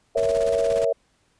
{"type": "chord", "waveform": "sine", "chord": "A# diminished", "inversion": "none", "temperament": "equal", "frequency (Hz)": [466.2, 554.4, 659.3], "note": ["A#4", "C#5", "E5"], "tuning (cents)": [0, 0, 0], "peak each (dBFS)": -23, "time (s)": [0.15, 0.93], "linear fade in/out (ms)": 10}
{"type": "noise with tremolo", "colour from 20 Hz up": "pink", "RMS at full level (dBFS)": -35, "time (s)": [0.17, 0.85], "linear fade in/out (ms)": 5, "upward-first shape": "square", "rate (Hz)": 17, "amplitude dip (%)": 60}
{"effects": ["pink hiss -65 dBFS RMS until 1.39 s", "resampled to 22050 Hz"]}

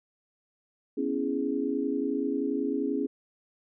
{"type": "chord", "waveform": "sine", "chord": "C# minor seventh", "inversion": "third", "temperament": "equal", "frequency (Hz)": [246.9, 277.2, 329.6, 415.3], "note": ["B3", "C#4", "E4", "G#4"], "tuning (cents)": [0, 0, 0, 0], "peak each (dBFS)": [-34, -29, -34, -32], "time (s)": [0.97, 3.07], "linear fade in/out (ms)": 10, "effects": []}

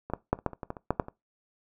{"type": "clicks", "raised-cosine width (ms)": 1, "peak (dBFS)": [-24, -13, -9, -30, -12, -26, -21, -19, -27, -10, -10, -25], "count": 12, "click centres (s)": [0.1, 0.136, 0.33, 0.389, 0.463, 0.533, 0.632, 0.704, 0.768, 0.906, 0.998, 1.084], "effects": ["noise-tail reverb RT60 0.2 s tail -20 dB re dry"]}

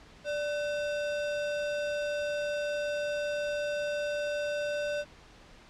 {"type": "tone with sample-and-hold", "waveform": "sine", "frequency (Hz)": 587.3, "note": "D5", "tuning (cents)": 0, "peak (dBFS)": -29, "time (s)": [0.24, 5.05], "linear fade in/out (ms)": 50, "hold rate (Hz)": 2100, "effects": ["pink hiss -54 dBFS RMS until 5.69 s", "low-pass 5000 Hz 12 dB/octave"]}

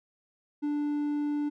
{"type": "tone", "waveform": "triangle", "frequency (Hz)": 293.7, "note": "D4", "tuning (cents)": 0, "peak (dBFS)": -25, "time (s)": [0.62, 1.5], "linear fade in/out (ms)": 20, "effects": []}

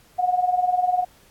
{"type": "tone with tremolo", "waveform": "sine", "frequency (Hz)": 726, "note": "F#5", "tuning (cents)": -33, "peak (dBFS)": -14, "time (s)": [0.18, 1.05], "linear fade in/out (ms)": 20, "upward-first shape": "triangle", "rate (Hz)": 20, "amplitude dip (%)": 85, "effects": ["pink hiss -55 dBFS RMS until 1.3 s", "AAC 64 kbps"]}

